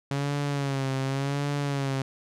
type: tone with vibrato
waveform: sawtooth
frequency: 138.59 Hz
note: C#3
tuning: in tune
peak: -22 dBFS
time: 0.11-2.02 s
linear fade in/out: 2 ms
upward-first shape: sine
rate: 0.89 Hz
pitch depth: 64 cents each way
effects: low-pass 8000 Hz 12 dB/octave